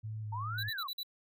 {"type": "tone with vibrato", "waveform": "sine", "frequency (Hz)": 107.4, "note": "A2", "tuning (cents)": -41, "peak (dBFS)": -37, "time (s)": [0.03, 0.7], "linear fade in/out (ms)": 20, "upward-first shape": "square", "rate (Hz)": 2.4, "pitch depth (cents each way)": 22}
{"type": "linear two-way sweep", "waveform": "sine", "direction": "up then down", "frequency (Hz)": [875, 1825, 1025], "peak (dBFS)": -37, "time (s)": [0.32, 0.88], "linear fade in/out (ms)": 10, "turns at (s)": 0.71}
{"type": "tone bursts", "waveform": "square", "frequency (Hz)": 3951, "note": "B7", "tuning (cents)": 0, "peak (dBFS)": -37, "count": 5, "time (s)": [0.58, 1.032], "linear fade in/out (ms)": 5, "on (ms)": 52, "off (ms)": 48}
{"effects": []}